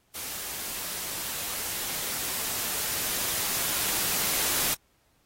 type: noise with level ramp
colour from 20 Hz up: white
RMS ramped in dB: -36 to -26 dBFS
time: 0.14-4.75 s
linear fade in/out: 20 ms
effects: pink hiss -68 dBFS RMS until 5.25 s + AAC 48 kbps